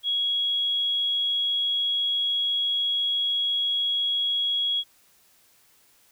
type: tone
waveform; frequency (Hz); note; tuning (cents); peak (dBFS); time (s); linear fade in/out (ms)
sine; 3322; G#7; 0; -22; 0.03-4.84; 50
effects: white hiss -60 dBFS RMS until 6.11 s